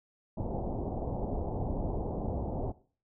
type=low-pass noise; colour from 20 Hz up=pink; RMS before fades=-34 dBFS; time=0.37-2.72 s; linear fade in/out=5 ms; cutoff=840 Hz; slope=48 dB/octave; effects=noise-tail reverb RT60 0.4 s tail -17 dB re dry